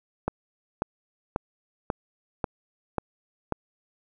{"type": "click train", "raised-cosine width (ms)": 1, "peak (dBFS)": -11, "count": 7, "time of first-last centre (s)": [0.28, 3.523], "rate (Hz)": 1.85, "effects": []}